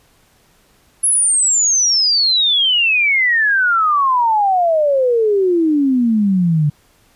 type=exponential sweep; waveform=sine; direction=down; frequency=10870 to 144 Hz; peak=-11 dBFS; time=1.03-6.7 s; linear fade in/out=10 ms; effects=pink hiss -54 dBFS RMS until 7.15 s + resampled to 32000 Hz